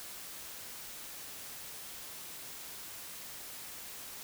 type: silence
effects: white hiss -46 dBFS RMS until 4.23 s